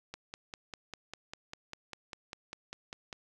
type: click train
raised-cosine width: 0.2 ms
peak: -24 dBFS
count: 16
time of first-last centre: 0.14-3.128 s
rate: 5.02 Hz
effects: none